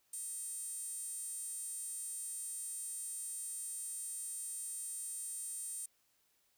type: tone with high-pass filter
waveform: sawtooth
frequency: 635 Hz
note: D#5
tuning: 35 cents sharp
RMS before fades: -43 dBFS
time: 0.13-5.86 s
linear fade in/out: 5 ms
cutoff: 8900 Hz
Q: 8.6
effects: white hiss -75 dBFS RMS until 6.57 s